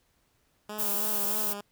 10% pulse tone with vibrato, 207.7 Hz, G#3, in tune, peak -28 dBFS, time 0.69-1.61 s, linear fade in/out 5 ms, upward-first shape sine, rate 3.2 Hz, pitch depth 41 cents each way
violet noise, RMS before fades -29 dBFS, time 0.78-1.54 s, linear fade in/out 20 ms
effects pink hiss -70 dBFS RMS until 1.71 s

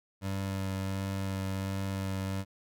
25% pulse tone with vibrato, 96.6 Hz, G2, 25 cents flat, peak -28 dBFS, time 0.21-2.45 s, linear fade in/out 50 ms, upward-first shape sine, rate 1.4 Hz, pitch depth 12 cents each way, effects none

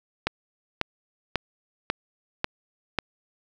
click train, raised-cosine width 0.3 ms, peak -7 dBFS, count 6, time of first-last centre 0.27-2.987 s, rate 1.84 Hz, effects none

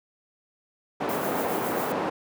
white band-pass noise, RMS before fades -28 dBFS, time 1-2.1 s, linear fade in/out 10 ms, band 230 to 750 Hz, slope 12 dB/octave
violet noise with tremolo, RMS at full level -35 dBFS, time 1.09-1.92 s, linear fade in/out 2 ms, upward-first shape triangle, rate 7.3 Hz, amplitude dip 50%
effects none

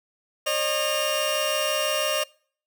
sawtooth tone cluster, 543 / 609 / 2805 Hz, C#5 / D#5 / F7, -36 / -37 / +7 cents, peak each -25 / -22 / -24 dBFS, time 0.46-2.24 s, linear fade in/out 10 ms, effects noise-tail reverb RT60 0.5 s tail -24 dB re dry

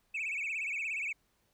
sine tone with vibrato, 2421 Hz, D#7, 48 cents flat, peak -31 dBFS, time 0.14-1.13 s, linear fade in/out 10 ms, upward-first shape sine, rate 17 Hz, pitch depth 170 cents each way, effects tanh soft clip ceiling -31 dBFS + pink hiss -74 dBFS RMS until 1.53 s

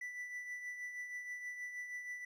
triangle tone with tremolo, 1975.5 Hz, B6, in tune, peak -38 dBFS, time 0.01-2.25 s, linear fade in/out 5 ms, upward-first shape triangle, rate 6.3 Hz, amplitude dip 55%, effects none

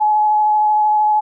sine tone with vibrato, 849 Hz, G#5, 38 cents sharp, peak -11 dBFS, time 0-1.21 s, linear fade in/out 20 ms, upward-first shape sine, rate 13 Hz, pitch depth 11 cents each way, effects none

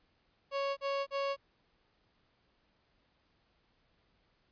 30% pulse tone bursts, 554.4 Hz, C#5, in tune, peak -29 dBFS, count 3, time 0.51-1.366 s, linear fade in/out 50 ms, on 260 ms, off 38 ms, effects pink hiss -73 dBFS RMS until 4.51 s + resampled to 11025 Hz

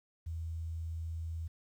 sine tone with quantisation, 81.9 Hz, E2, 11 cents flat, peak -36 dBFS, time 0.26-1.48 s, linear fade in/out 10 ms, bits 11, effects none

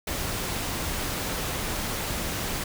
pink noise, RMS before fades -30 dBFS, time 0.07-2.64 s, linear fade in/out 5 ms, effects none

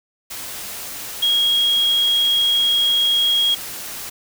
sine tone in noise, 3282 Hz, G#7, 21 cents flat, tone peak -14 dBFS, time 1.22-3.55 s, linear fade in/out 10 ms, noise white, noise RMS -31 dBFS, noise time 0.3-4.1 s, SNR +14 dB, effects none

